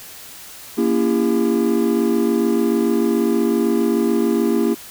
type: chord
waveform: triangle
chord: A# diminished seventh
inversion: none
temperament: just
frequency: 233.1 / 279.7 / 335.6 / 402.8 Hz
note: A#3 / C#4 / E4 / G4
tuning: 0 / +16 / +31 / +47 cents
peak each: -17 / -21 / -18 / -19 dBFS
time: 0.77-4.75 s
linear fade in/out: 20 ms
effects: white hiss -38 dBFS RMS until 4.9 s